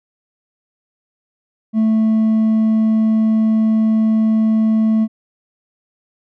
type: tone with hard clipping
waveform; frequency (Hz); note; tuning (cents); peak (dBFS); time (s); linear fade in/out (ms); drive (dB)
sine; 220; A3; 0; -12; 1.73-5.08; 50; 2
effects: none

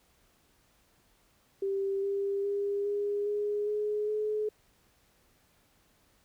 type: tone with pitch steps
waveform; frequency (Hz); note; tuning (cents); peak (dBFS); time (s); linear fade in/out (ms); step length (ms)
sine; 392 / 397.5 / 403 / 408.6 / 414.4 / 420.1 / 426; G4 / G4 / G4 / G#4 / G#4 / G#4 / G#4; 0 / +24 / +48 / -28 / -4 / +20 / +44; -28; 1.62-4.49; 5; 410
effects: pink hiss -67 dBFS RMS until 6.24 s

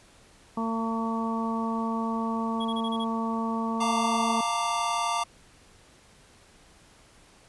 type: harmonic tone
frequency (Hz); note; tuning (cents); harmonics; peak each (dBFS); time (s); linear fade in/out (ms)
226.3; A3; +49; 1 / 2 / 3 / 4 / 5; -28 / -37 / -38 / -34 / -34; 0.57-4.41; 5
type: tone bursts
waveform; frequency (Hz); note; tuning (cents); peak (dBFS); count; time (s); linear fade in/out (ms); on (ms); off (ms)
triangle; 3322; G#7; 0; -33; 6; 2.6-3.045; 10; 50; 29
type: chord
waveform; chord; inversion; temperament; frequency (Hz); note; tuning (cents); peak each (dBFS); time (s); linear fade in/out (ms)
square; Bb major seventh; second; equal with one note detuned; 698.5 / 892.8 / 932.3 / 1174.7; F5 / A5 / Bb5 / D6; 0 / +25 / 0 / 0; -33 / -35 / -31 / -30; 3.8-5.24; 10
effects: pink hiss -56 dBFS RMS until 7.48 s + resampled to 24000 Hz

